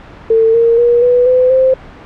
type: tone with pitch steps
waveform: sine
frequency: 449.4 / 463.1 / 477.2 / 491.8 / 506.8 / 522.2 Hz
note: A4 / A#4 / A#4 / B4 / B4 / C5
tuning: +37 / -11 / +41 / -7 / +45 / -3 cents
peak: -6 dBFS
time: 0.3-1.74 s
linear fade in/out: 5 ms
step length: 240 ms
effects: pink hiss -34 dBFS RMS until 2.05 s + low-pass 2000 Hz 12 dB/octave